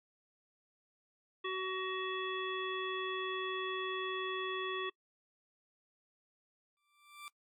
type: harmonic tone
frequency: 375.7 Hz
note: F#4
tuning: 26 cents sharp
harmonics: 1 / 3 / 5 / 7 / 9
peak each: -39 / -40 / -44 / -46 / -44 dBFS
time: 1.44-4.9 s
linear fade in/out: 10 ms
type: tone with exponential growth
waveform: 20% pulse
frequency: 1174.7 Hz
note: D6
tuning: in tune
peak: -39 dBFS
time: 6.77-7.28 s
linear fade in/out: 0 ms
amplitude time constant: 110 ms
effects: noise-tail reverb RT60 0.1 s tail -24 dB re dry + AAC 64 kbps